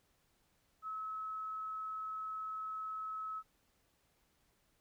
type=tone; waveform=sine; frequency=1291 Hz; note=E6; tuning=37 cents flat; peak=-39 dBFS; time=0.82-3.43 s; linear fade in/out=50 ms; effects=pink hiss -75 dBFS RMS until 4.8 s